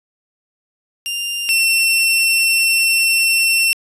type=tone pair in turn; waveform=sawtooth; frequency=2794 / 2705 Hz; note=F7 / E7; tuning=0 / +44 cents; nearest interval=minor second; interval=56 cents; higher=first; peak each=-17 / -9 dBFS; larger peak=second; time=1.06-1.49 / 1.49-3.73 s; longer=second; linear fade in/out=0 ms; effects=resampled to 32000 Hz